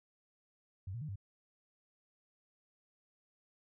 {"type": "tone with pitch steps", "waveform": "sine", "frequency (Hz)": [94.4, 118.6, 152.8, 99], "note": ["F#2", "A#2", "D#3", "G2"], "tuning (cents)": [35, 30, -31, 18], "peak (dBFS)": -39, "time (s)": [0.87, 1.158], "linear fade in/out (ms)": 5, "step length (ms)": 72, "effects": []}